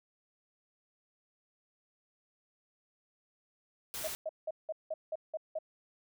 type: noise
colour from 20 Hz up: white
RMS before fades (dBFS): -40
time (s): 3.94-4.15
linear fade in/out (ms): 0
type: tone bursts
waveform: sine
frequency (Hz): 631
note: D#5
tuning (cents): +24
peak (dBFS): -33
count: 8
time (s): 4.04-5.588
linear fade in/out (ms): 5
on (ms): 36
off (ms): 180
effects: none